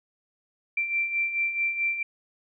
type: beating tone pair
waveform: sine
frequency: 2349 / 2353.6 Hz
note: D7 / D7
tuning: 0 / +3 cents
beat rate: 4.6 Hz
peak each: -32 / -25 dBFS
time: 0.77-2.03 s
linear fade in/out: 5 ms
effects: none